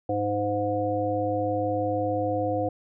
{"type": "harmonic tone", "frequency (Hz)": 103.2, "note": "G#2", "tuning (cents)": -10, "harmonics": [1, 3, 5, 7], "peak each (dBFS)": [-32, -30, -27, -29], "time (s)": [0.09, 2.69], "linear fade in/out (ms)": 5, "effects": []}